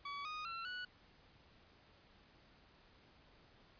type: tone with pitch steps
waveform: sawtooth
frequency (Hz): 1137 / 1239.9 / 1352.1 / 1474.5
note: C#6 / D#6 / E6 / F#6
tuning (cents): +44 / -6 / +44 / -6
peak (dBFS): -39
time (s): 0.05-0.85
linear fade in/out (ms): 5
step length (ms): 200
effects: pink hiss -66 dBFS RMS until 3.79 s + resampled to 11025 Hz